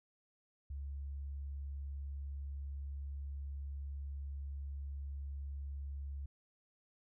sine tone, 69.9 Hz, C#2, 15 cents sharp, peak -40 dBFS, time 0.7-6.26 s, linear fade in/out 5 ms, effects none

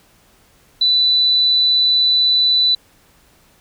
sine tone, 3982 Hz, B7, 14 cents sharp, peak -11 dBFS, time 0.81-2.75 s, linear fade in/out 5 ms, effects pink hiss -53 dBFS RMS until 3.6 s

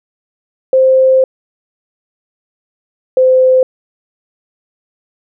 sine tone pair in turn, 523.3 / 515.8 Hz, C5 / C5, 0 / -25 cents, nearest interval unison, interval 25 cents, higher first, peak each -5 dBFS, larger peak neither, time 0.73-1.24 / 3.17-3.63 s, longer first, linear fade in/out 2 ms, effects none

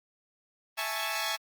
10% pulse chord, A major seventh, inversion second, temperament equal, 659.3 / 830.6 / 880 / 1108.7 Hz, E5 / G#5 / A5 / C#6, 0 / 0 / 0 / 0 cents, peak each -27 dBFS, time 0.77-1.37 s, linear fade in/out 20 ms, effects Opus 32 kbps

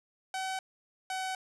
sawtooth tone pair in turn, 759 / 754.6 Hz, F#5 / F#5, +44 / +34 cents, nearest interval unison, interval 10 cents, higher first, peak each -29 / -29 dBFS, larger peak neither, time 0.34-0.59 / 1.1-1.35 s, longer neither, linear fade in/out 2 ms, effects resampled to 24000 Hz + 10-bit

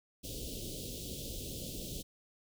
pink band-stop noise, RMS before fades -42 dBFS, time 0.23-2.03 s, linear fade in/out 20 ms, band 570 to 3000 Hz, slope 48 dB/octave, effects none

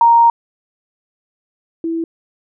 sine tone pair in turn, 932.3 / 329.6 Hz, A#5 / E4, 0 / 0 cents, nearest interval octave + tritone, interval 1800 cents, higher first, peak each -6 / -17 dBFS, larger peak first, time 0.01-0.3 / 1.84-2.04 s, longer first, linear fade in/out 2 ms, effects none

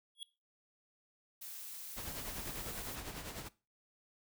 square tone with exponential growth, 3334 Hz, G#7, 6 cents sharp, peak -39 dBFS, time 0.15-0.23 s, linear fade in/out 1 ms, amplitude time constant 16 ms
blue noise, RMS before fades -47 dBFS, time 1.41-2.96 s, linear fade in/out 10 ms
pink noise with tremolo, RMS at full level -43 dBFS, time 1.96-3.49 s, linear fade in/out 20 ms, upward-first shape sine, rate 10 Hz, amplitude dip 55%
effects noise-tail reverb RT60 0.3 s tail -19 dB re dry

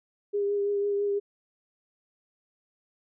sine tone with vibrato, 405.3 Hz, G#4, 42 cents flat, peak -24 dBFS, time 0.33-1.2 s, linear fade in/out 20 ms, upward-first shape triangle, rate 6 Hz, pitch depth 22 cents each way, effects none

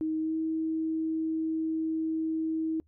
sine tone with pitch glide, 315 to 319.8 Hz, D#4 to D#4, +21 to +48 cents, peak -27 dBFS, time 0.01-2.8 s, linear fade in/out 0 ms, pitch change +27 cents, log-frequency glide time 0.19-0.35 s, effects noise-tail reverb RT60 0.1 s tail -26 dB re dry + added 78 Hz sine -62 dBFS peak until 2.87 s

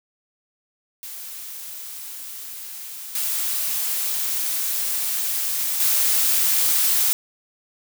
blue noise with level steps, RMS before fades -35 / -24 / -19 dBFS, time 1.03-7.13 s, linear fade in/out 0 ms, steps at 3.15 / 5.8 s, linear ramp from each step 2 ms, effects none

